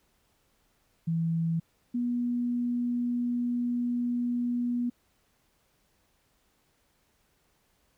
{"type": "tone pair in turn", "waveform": "sine", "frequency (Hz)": [164.81, 242.2], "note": ["E3", "B3"], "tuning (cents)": [0, -34], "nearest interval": "perfect fifth", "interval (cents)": 666, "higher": "second", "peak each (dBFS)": [-25, -26], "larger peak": "first", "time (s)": [[1.07, 1.6], [1.94, 4.9]], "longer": "second", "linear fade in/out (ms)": 10, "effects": ["pink hiss -70 dBFS RMS until 7.97 s"]}